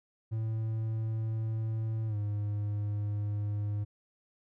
triangle tone with pitch glide, 111 to 103.57 Hz, A2 to G#2, +16 to -4 cents, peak -28 dBFS, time 0.31-3.85 s, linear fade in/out 20 ms, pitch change -120 cents, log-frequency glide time 2.07-2.16 s, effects none

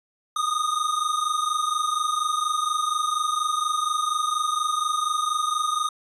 square tone pair together, 1220.3 / 1244.5 Hz, D#6 / D#6, -34 / 0 cents, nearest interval unison, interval 34 cents, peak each -26 dBFS, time 0.36-5.89 s, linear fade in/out 5 ms, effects resampled to 24000 Hz

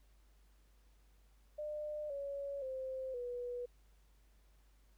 sine tone with pitch steps, 601 / 560.8 / 523.2 / 488.2 Hz, D5 / C#5 / C5 / B4, +40 / +20 / 0 / -20 cents, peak -39 dBFS, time 1.58-3.66 s, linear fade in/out 10 ms, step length 520 ms, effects added 50 Hz sine -64 dBFS peak until 4.97 s + pink hiss -75 dBFS RMS until 4.97 s

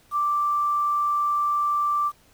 sine tone with quantisation, 1174.7 Hz, D6, in tune, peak -20 dBFS, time 0.11-2.12 s, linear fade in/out 50 ms, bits 8, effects pink hiss -58 dBFS RMS until 2.33 s

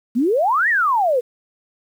sine exponential two-way sweep, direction up then down, 220 to 1975.5 to 462.9 Hz, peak -14 dBFS, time 0.15-1.21 s, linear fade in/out 20 ms, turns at 0.69 s, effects 8-bit

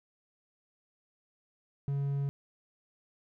triangle tone, 140 Hz, C#3, 18 cents sharp, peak -27 dBFS, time 1.88-2.29 s, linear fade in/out 0 ms, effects none

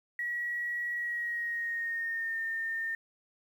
sine tone with pitch glide, 1919 to 1816.5 Hz, A#6 to A#6, +50 to -45 cents, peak -31 dBFS, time 0.19-2.95 s, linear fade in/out 2 ms, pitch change -95 cents, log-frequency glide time 0.93-2.39 s, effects 10-bit

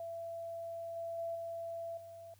sine tone with level steps, 670 Hz, E5, 28 cents sharp, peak -40 / -38 / -36 / -39 / -48 dBFS, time 0-2.34 s, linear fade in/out 2 ms, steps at 0.96 / 1.18 / 1.35 / 1.97 s, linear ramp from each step 5 ms, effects added 98 Hz sine -63 dBFS peak until 2.39 s + white hiss -69 dBFS RMS until 2.39 s

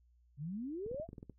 sine exponential sweep, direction up, 132.8 to 706 Hz, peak -38 dBFS, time 0.37-1.07 s, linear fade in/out 50 ms
clicks, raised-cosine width 3 ms, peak -35 dBFS, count 9, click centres 0.863 / 0.914 / 0.945 / 0.999 / 1.09 / 1.131 / 1.182 / 1.229 / 1.297 s
effects noise-tail reverb RT60 0.1 s tail -19 dB re dry + added 60 Hz sine -65 dBFS peak until 1.38 s

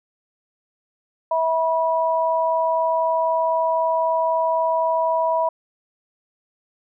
sine tone pair together, 650 / 973.9 Hz, E5 / B5, -24 / -24 cents, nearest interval perfect fifth, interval 700 cents, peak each -20 dBFS, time 1.31-5.49 s, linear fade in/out 5 ms, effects none

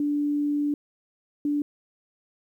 sine tone pair in turn, 291.8 / 291.8 Hz, D4 / D4, -11 / -11 cents, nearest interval unison, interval 0 cents, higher neither, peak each -22 dBFS, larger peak neither, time 0-0.74 / 1.45-1.62 s, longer first, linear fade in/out 2 ms, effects 10-bit

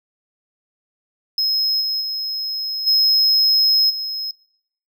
triangle tone with level steps, 5140 Hz, E8, 45 cents flat, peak -15 / -18 / -21 / -11 / -22 dBFS, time 1.38-4.31 s, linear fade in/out 2 ms, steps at 1.8 / 2 / 2.86 / 3.89 s, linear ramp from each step 20 ms, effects noise-tail reverb RT60 0.8 s tail -25 dB re dry

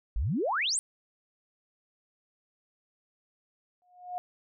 sine exponential sweep, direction up, 44.26 to 9397 Hz, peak -26 dBFS, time 0.16-0.79 s, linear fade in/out 0 ms
sine tone with exponential growth, 720 Hz, F#5, 47 cents flat, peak -29 dBFS, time 3.82-4.18 s, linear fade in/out 0 ms, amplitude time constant 77 ms
effects none

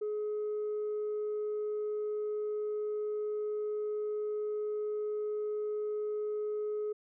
sine tone, 422.2 Hz, G#4, 29 cents sharp, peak -30 dBFS, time 0.01-6.93 s, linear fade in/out 10 ms, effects tanh soft clip ceiling -30 dBFS

